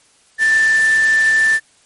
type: tone in noise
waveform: sine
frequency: 1771 Hz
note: A6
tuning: 11 cents sharp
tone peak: -10 dBFS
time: 0.38-1.6 s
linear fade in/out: 50 ms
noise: white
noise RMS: -27 dBFS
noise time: 0.38-1.6 s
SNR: +14 dB
effects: white hiss -53 dBFS RMS until 1.85 s + MP3 48 kbps